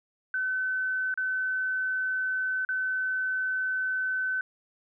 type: tone with dropouts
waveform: sine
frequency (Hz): 1519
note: F#6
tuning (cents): +45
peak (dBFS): -26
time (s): 0.34-4.41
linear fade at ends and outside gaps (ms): 2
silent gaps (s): 1.141-1.175 / 2.65-2.689
effects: none